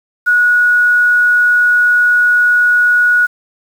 sine tone with quantisation, 1459 Hz, F#6, 25 cents flat, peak -7 dBFS, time 0.26-3.27 s, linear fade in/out 20 ms, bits 6, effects none

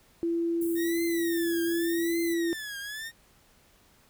sine tone, 336.9 Hz, E4, 38 cents sharp, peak -25 dBFS, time 0.23-2.53 s, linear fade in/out 0 ms
white band-stop noise, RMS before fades -41 dBFS, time 0.61-2.34 s, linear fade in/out 5 ms, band 390 to 8200 Hz, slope 48 dB/octave
sawtooth tone with vibrato, 1826 Hz, A#6, 36 cents flat, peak -32 dBFS, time 0.75-3.12 s, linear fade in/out 50 ms, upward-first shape triangle, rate 0.86 Hz, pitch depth 230 cents each way
effects pink hiss -61 dBFS RMS until 4.09 s

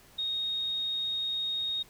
sine tone, 3729 Hz, A#7, in tune, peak -29 dBFS, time 0.18-1.83 s, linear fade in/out 10 ms, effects pink hiss -57 dBFS RMS until 1.89 s

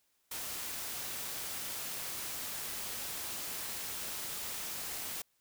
white noise, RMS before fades -40 dBFS, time 0.31-5.22 s, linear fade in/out 5 ms, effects white hiss -75 dBFS RMS until 5.4 s

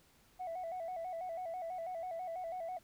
sine tone with vibrato, 698.5 Hz, F5, in tune, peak -37 dBFS, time 0.39-2.79 s, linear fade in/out 20 ms, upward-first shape square, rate 6.1 Hz, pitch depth 91 cents each way, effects tanh soft clip ceiling -36 dBFS + pink hiss -67 dBFS RMS until 2.83 s

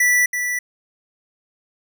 square tone with echo, 1966 Hz, B6, 8 cents flat, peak -14 dBFS, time 0-0.26 s, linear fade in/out 5 ms, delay 330 ms, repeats 1, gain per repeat -7 dB, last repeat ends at 0.59 s, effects none

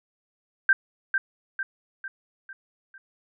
sine tone with echo, 1568 Hz, G6, in tune, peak -14 dBFS, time 0.69-0.73 s, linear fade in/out 2 ms, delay 450 ms, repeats 5, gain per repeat -6 dB, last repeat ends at 2.98 s, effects none

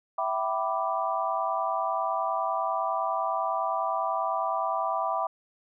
sine chord, E minor seventh, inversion none, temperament equal with one note detuned, 659.3 / 769.2 / 987.8 / 1174.7 Hz, E5 / G5 / B5 / D6, 0 / -33 / 0 / 0 cents, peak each -31 dBFS, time 0.18-5.27 s, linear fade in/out 5 ms, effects none

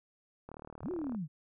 click train, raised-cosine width 1 ms, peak -32 dBFS, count 26, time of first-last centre 0.49-1.148 s, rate 38 Hz
sine linear two-way sweep, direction up then down, 30.87 to 376.9 to 136.2 Hz, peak -34 dBFS, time 0.81-1.28 s, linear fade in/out 50 ms, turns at 0.91 s
effects none

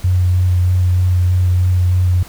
sine tone with vibrato, 90.5 Hz, F#2, 38 cents flat, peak -10 dBFS, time 0.04-2.23 s, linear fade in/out 5 ms, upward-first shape sine, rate 3.2 Hz, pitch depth 15 cents each way, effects pink hiss -38 dBFS RMS until 2.28 s

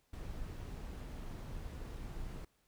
brown noise, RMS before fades -44 dBFS, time 0.13-2.45 s, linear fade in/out 5 ms, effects pink hiss -75 dBFS RMS until 2.67 s

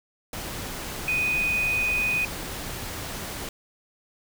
sine tone in noise, 2489 Hz, D#7, in tune, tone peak -22 dBFS, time 1.08-2.25 s, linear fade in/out 2 ms, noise pink, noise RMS -34 dBFS, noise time 0.33-3.49 s, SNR +9 dB, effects none

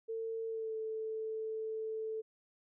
sine tone with pitch glide, 450.1 to 440.1 Hz, A4 to A4, +39 to 0 cents, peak -36 dBFS, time 0.08-2.22 s, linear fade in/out 20 ms, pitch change -39 cents, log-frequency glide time 0.47-0.76 s, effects none

